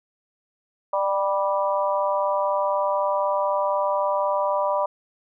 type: harmonic tone with a mistuned harmonic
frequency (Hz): 196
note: G3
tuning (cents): 0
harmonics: 3 / 4 / 5 / 6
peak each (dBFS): -23 / -30 / -24 / -30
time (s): 0.93-4.86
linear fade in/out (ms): 5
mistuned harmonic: 3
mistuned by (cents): +18
effects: none